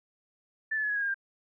sine tone with pitch steps, 1760 / 1730.8 / 1702 / 1673.7 / 1645.9 / 1618.6 / 1591.7 Hz, A6 / A6 / G#6 / G#6 / G#6 / G#6 / G6, 0 / -29 / +42 / +13 / -16 / -45 / +26 cents, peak -27 dBFS, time 0.71-1.144 s, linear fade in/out 10 ms, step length 62 ms, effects none

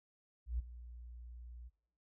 sine tone with ADSR envelope, 59.7 Hz, A#1, 42 cents sharp, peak -32 dBFS, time 0.46-1.7 s, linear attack 130 ms, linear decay 16 ms, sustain -16 dB, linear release 31 ms, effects noise-tail reverb RT60 0.7 s tail -22 dB re dry

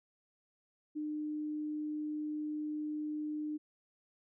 sine tone, 302.5 Hz, D#4, 49 cents flat, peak -35 dBFS, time 0.95-3.58 s, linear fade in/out 20 ms, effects none

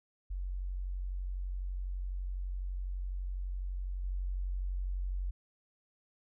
sine tone with level steps, 45.99 Hz, F#1, 10 cents flat, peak -34 / -32 dBFS, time 0.3-5.31 s, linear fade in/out 10 ms, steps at 4.04 s, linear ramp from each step 5 ms, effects none

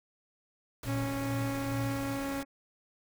pink noise, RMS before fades -43 dBFS, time 0.83-2.43 s, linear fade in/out 2 ms
sine tone with tremolo, 116.54 Hz, A#2, in tune, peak -31 dBFS, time 0.84-2.18 s, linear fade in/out 50 ms, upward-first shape sine, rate 2.3 Hz, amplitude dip 65%
harmonic tone, 275.9 Hz, C#4, 8 cents flat, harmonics 1 / 2 / 3 / 4 / 5 / 6 / 7 / 8 / 9, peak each -34 / -40 / -44 / -46 / -48 / -50 / -51 / -52 / -53 dBFS, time 0.85-2.45 s, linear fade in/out 50 ms
effects none

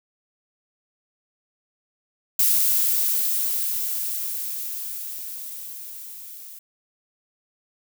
violet noise with level ramp, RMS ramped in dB -18 to -41 dBFS, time 2.39-6.59 s, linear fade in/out 5 ms, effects none

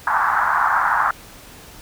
pink band-pass noise, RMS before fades -18 dBFS, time 0.07-1.11 s, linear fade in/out 2 ms, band 830 to 1600 Hz, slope 48 dB/octave, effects pink hiss -42 dBFS RMS until 1.81 s

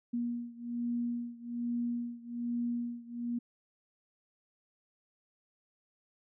sine beating tone pair, 238 / 239.2 Hz, A#3 / A#3, +36 / +45 cents, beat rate 1.2 Hz, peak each -35 / -37 dBFS, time 0.13-3.39 s, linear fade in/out 10 ms, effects none

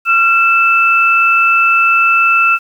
sine tone pair together, 1369.7 / 2637 Hz, F6 / E7, -34 / 0 cents, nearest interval major seventh, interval 1134 cents, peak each -10 dBFS, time 0.05-2.59 s, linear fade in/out 50 ms, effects 7-bit

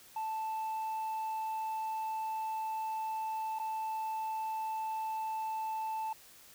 sine tone with dropouts, 880 Hz, A5, in tune, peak -31 dBFS, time 0.16-6.13 s, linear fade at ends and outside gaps 5 ms, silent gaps 3.588-3.597 s, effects tanh soft clip ceiling -33 dBFS + white hiss -57 dBFS RMS until 6.54 s

